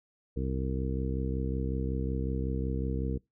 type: harmonic tone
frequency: 65.41 Hz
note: C2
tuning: in tune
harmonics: 1 / 2 / 3 / 4 / 5 / 6 / 7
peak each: -32 / -35 / -38 / -39 / -41 / -46 / -39 dBFS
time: 0.36-3.18 s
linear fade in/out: 10 ms
effects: noise-tail reverb RT60 0.2 s tail -24 dB re dry